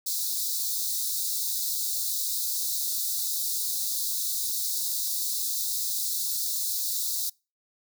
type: high-pass noise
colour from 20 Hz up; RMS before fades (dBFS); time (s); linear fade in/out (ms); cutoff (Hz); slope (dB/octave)
white; -29; 0.06-7.3; 10; 3700; 96
effects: noise-tail reverb RT60 0.3 s tail -26 dB re dry